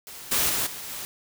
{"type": "noise with level steps", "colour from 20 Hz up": "white", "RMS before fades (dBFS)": [-41, -23, -26, -37, -35], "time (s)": [0.07, 1.05], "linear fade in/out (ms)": 0, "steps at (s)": [0.31, 0.49, 0.66, 0.89], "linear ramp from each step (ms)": 10, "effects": []}